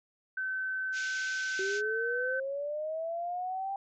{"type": "tone", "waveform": "sine", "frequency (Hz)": 1531, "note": "G6", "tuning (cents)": -41, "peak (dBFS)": -31, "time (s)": [0.37, 2.4], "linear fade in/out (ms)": 5}
{"type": "band-pass noise", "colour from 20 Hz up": "white", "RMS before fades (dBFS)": -43, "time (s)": [0.92, 1.82], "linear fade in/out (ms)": 50, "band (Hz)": [2000, 7000], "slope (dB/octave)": 96}
{"type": "linear sweep", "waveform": "sine", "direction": "up", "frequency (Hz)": [378.1, 793], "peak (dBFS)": -32, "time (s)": [1.59, 3.76], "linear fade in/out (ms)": 2}
{"effects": []}